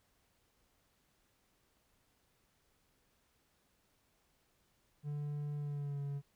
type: tone with pitch glide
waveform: triangle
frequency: 146.7 to 141.38 Hz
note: D3 to C#3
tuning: -2 to +34 cents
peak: -35 dBFS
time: 5.03-6.22 s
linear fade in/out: 50 ms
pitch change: -64 cents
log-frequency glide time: 5.57-6 s
effects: pink hiss -75 dBFS RMS until 6.35 s

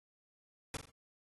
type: noise with echo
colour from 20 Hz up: pink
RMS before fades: -39 dBFS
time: 0.74-0.77 s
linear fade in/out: 2 ms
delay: 43 ms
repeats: 3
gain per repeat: -8 dB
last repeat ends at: 0.899 s
effects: AAC 32 kbps

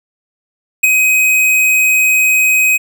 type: tone with ADSR envelope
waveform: square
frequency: 2520 Hz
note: D#7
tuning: 21 cents sharp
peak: -4 dBFS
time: 0.83-2.78 s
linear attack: 11 ms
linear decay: 14 ms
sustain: -5 dB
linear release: 19 ms
effects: none

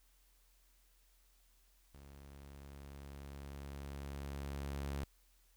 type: tone with level ramp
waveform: sawtooth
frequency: 70 Hz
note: C#2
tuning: 18 cents sharp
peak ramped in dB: -51 to -34 dBFS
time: 1.94-5.04 s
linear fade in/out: 0 ms
effects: added 43 Hz sine -68 dBFS peak until 5.56 s + white hiss -73 dBFS RMS until 5.56 s

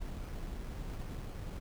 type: noise with sample-and-hold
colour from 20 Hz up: brown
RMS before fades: -41 dBFS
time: 0-1.6 s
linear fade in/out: 20 ms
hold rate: 3675 Hz
effects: none

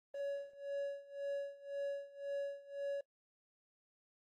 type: tone with tremolo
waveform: triangle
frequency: 562 Hz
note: C#5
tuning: 24 cents sharp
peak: -34 dBFS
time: 0.14-3.01 s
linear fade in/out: 5 ms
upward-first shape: sine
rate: 1.9 Hz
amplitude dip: 90%
effects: noise-tail reverb RT60 0.1 s tail -21 dB re dry + Opus 24 kbps

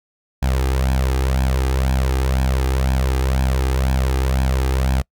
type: tone with flanger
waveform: sawtooth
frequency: 65.41 Hz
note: C2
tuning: in tune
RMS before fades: -18 dBFS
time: 0.42-5.02 s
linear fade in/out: 10 ms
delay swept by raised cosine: 1.2 to 2.5 ms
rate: 2 Hz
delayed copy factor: +0.65
effects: noise-tail reverb RT60 0.1 s tail -26 dB re dry

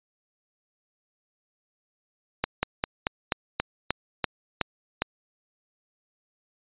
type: slowing click train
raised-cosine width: 0.3 ms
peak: -7 dBFS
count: 10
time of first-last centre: 2.44-5.02 s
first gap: 190 ms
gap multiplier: 1.1
effects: resampled to 8000 Hz

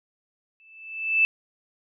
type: tone with exponential growth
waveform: sine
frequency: 2637 Hz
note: E7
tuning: in tune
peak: -14 dBFS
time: 0.6-1.25 s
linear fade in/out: 0 ms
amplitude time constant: 140 ms
effects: none

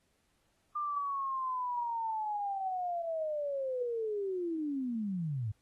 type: linear sweep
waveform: sine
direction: down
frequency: 1201 to 98.8 Hz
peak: -32 dBFS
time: 0.75-5.52 s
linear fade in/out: 10 ms
effects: pink hiss -75 dBFS RMS until 5.61 s + AAC 32 kbps

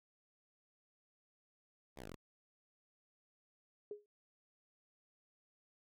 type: exponential sweep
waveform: 5% pulse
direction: down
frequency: 76.5 to 35.3 Hz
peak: -37 dBFS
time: 1.96-2.16 s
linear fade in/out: 20 ms
type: tone with exponential decay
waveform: sine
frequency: 415.3 Hz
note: G#4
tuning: in tune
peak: -39 dBFS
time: 3.91-4.06 s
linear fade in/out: 2 ms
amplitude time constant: 32 ms
effects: none

